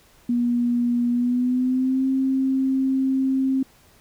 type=tone with pitch glide; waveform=sine; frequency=240.6 to 265.4 Hz; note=B3 to C4; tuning=-45 to +25 cents; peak=-18 dBFS; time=0.29-3.63 s; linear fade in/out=5 ms; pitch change=+170 cents; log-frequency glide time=1.1-2.07 s; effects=pink hiss -55 dBFS RMS until 4 s